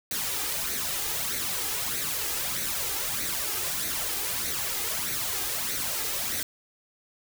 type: noise with flanger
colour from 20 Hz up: white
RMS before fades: -30 dBFS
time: 0.11-6.43 s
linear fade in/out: 2 ms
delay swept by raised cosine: 0.48 to 2.48 ms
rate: 1.6 Hz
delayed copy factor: +0.6
effects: none